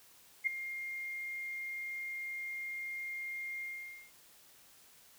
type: tone with ADSR envelope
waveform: sine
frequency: 2121 Hz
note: C7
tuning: 23 cents sharp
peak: -25 dBFS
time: 0.44-4.12 s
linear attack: 30 ms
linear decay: 6 ms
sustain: -13 dB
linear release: 500 ms
effects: white hiss -61 dBFS RMS until 5.18 s